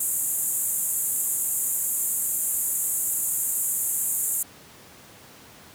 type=band-pass noise; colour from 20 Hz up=pink; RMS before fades=-26 dBFS; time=0-4.43 s; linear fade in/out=5 ms; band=7000 to 15000 Hz; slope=96 dB/octave; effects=pink hiss -48 dBFS RMS until 5.74 s + high-pass 100 Hz 12 dB/octave